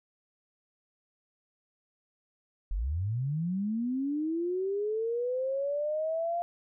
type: linear sweep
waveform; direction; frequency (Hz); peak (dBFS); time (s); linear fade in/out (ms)
sine; up; 38.89 to 698; -28; 2.71-6.42; 0
effects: none